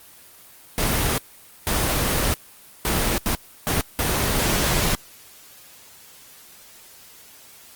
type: noise bursts at uneven times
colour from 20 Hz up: pink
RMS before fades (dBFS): -21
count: 6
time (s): 0.78-1.18 / 1.67-2.34 / 2.85-3.18 / 3.26-3.35 / 3.67-3.81 / 3.99-4.95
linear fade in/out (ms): 0
effects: white hiss -47 dBFS RMS until 7.75 s + Opus 24 kbps